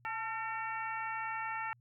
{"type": "harmonic tone with a mistuned harmonic", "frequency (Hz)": 453.1, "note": "A#4", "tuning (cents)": -49, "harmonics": [2, 3, 4, 5, 6], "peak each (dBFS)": [-39, -41, -42, -45, -48], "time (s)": [0.05, 1.73], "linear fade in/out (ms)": 0, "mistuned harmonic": 2, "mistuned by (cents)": -44, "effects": ["added 120 Hz sine -63 dBFS peak until 1.8 s"]}